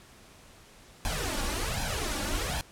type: noise with flanger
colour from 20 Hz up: pink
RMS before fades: -31 dBFS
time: 1.05-2.61 s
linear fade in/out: 0 ms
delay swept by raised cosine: 1.2 to 3.6 ms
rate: 1.3 Hz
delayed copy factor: +0.85
effects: pink hiss -54 dBFS RMS until 2.71 s + low-pass 11000 Hz 12 dB/octave